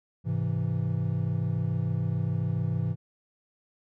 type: chord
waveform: triangle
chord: Ab augmented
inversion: none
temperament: equal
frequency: 103.83 / 130.81 / 164.81 Hz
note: Ab2 / C3 / E3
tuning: 0 / 0 / 0 cents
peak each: -28 dBFS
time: 0.24-2.96 s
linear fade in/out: 50 ms
effects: none